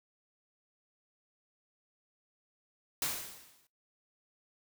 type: noise with exponential decay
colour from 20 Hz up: white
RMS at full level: -31 dBFS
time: 3.02-3.67 s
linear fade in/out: 2 ms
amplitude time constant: 140 ms
effects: noise-tail reverb RT60 0.2 s tail -20 dB re dry